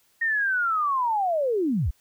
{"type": "linear sweep", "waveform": "sine", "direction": "down", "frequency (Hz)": [1864.7, 43.65], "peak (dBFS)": -21, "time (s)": [0.21, 1.91], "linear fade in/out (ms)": 10, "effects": ["white hiss -64 dBFS RMS until 2 s"]}